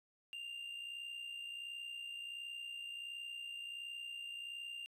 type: tone with amplitude modulation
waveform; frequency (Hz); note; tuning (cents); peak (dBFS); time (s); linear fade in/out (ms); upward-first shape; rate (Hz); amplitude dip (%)
triangle; 2794; F7; 0; -40; 0.33-4.86; 0; sine; 61.4; 50
effects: resampled to 32000 Hz